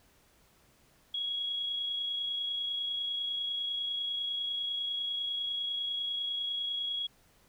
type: tone with amplitude modulation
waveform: sine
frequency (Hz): 3322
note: G#7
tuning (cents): 0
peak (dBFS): -30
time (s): 1.14-7.07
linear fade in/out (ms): 5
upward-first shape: sine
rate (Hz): 30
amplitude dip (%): 30
effects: pink hiss -65 dBFS RMS until 7.48 s